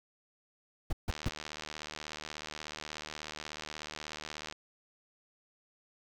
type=noise bursts; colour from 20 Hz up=brown; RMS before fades=-30 dBFS; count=3; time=0.9-1.287 s; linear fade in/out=5 ms; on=29 ms; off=150 ms
type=click train; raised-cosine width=0.2 ms; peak=-23 dBFS; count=263; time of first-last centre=1.1-4.525 s; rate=76.5 Hz
effects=none